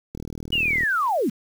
click train, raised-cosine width 3 ms, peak -20 dBFS, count 28, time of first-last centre 0.15-0.834 s, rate 39.5 Hz
sine linear sweep, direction down, 2958 to 174.6 Hz, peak -19 dBFS, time 0.52-1.3 s, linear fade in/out 10 ms
effects 7-bit

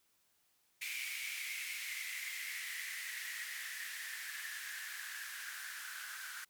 violet noise with band-pass filter sweep, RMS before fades -44 dBFS, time 0.81-6.45 s, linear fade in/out 10 ms, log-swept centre 2300 to 1500 Hz, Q 7.5, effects white hiss -75 dBFS RMS until 6.49 s

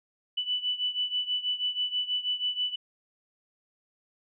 sine beating tone pair, 2976 / 2982.2 Hz, F#7 / F#7, +9 / +13 cents, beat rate 6.2 Hz, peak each -29 / -32 dBFS, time 0.37-2.76 s, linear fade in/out 10 ms, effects none

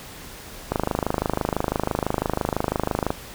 click train, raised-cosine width 1 ms, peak -7 dBFS, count 63, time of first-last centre 0.72-3.105 s, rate 26 Hz, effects pink hiss -40 dBFS RMS until 3.34 s

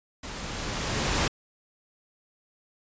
pink noise with level ramp, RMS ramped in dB -38 to -24 dBFS, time 0.23-1.28 s, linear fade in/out 5 ms, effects resampled to 16000 Hz

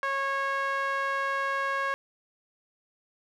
sawtooth tone with band-pass filter, 548 Hz, C#5, 20 cents flat, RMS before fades -29 dBFS, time 0.03-1.94 s, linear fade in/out 0 ms, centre 1400 Hz, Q 2.9, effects none

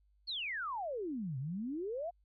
sine exponential two-way sweep, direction down then up, 4467 to 125 to 727 Hz, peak -36 dBFS, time 0.27-2.11 s, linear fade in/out 20 ms, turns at 1.38 s, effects added 50 Hz sine -67 dBFS peak until 2.24 s

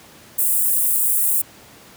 white high-pass noise, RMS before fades -18 dBFS, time 0.38-1.42 s, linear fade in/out 10 ms, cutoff 8300 Hz, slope 48 dB/octave, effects pink hiss -45 dBFS RMS until 1.96 s + high-pass 100 Hz 12 dB/octave

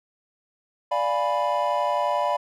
triangle chord, D diminished seventh, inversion none, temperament equal, 587.3 / 698.5 / 830.6 / 987.8 Hz, D5 / F5 / Ab5 / Cb6, 0 / 0 / 0 / 0 cents, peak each -24 / -26 / -28 / -23 dBFS, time 0.91-2.37 s, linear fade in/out 10 ms, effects none

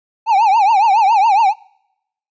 triangle tone with vibrato, 841 Hz, G#5, 22 cents sharp, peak -7 dBFS, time 0.26-1.54 s, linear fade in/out 50 ms, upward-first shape triangle, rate 7.2 Hz, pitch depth 210 cents each way, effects noise-tail reverb RT60 0.8 s tail -25 dB re dry + resampled to 16000 Hz

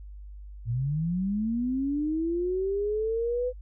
sine linear sweep, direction up, 110 to 506 Hz, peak -25 dBFS, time 0.65-3.53 s, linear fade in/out 50 ms, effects added 50 Hz sine -40 dBFS peak until 3.61 s

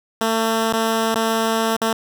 10% pulse tone with dropouts, 224.4 Hz, A3, 34 cents sharp, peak -9 dBFS, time 0.21-1.93 s, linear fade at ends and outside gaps 2 ms, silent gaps 0.727-0.735 / 1.144-1.157 / 1.766-1.816 s, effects none

